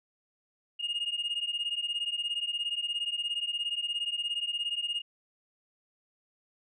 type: beating tone pair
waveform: sine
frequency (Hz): 2843 / 2860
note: F7 / F7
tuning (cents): +30 / +41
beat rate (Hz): 17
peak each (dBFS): -31 / -32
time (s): 0.79-5.02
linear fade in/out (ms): 20
effects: tanh soft clip ceiling -26 dBFS